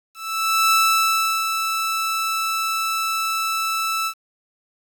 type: tone with ADSR envelope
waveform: sawtooth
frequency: 1318.5 Hz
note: E6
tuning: in tune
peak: -10 dBFS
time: 0.14-4.14 s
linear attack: 580 ms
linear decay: 720 ms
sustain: -7 dB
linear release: 74 ms
effects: 8-bit